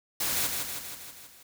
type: noise with echo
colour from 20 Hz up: white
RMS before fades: -29 dBFS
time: 0.2-0.47 s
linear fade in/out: 5 ms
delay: 160 ms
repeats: 6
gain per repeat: -4 dB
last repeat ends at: 1.43 s
effects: none